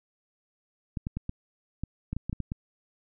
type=clicks; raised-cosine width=5 ms; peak=-19 dBFS; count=11; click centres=0.972 / 1.069 / 1.17 / 1.294 / 1.836 / 2.13 / 2.166 / 2.296 / 2.329 / 2.403 / 2.519 s; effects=none